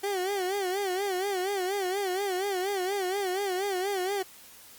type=tone with vibrato; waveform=30% pulse; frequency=383.5 Hz; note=G4; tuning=38 cents flat; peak=-25 dBFS; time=0.03-4.23 s; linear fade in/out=10 ms; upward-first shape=sine; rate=4.2 Hz; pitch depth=110 cents each way; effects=white hiss -51 dBFS RMS until 4.78 s + Opus 48 kbps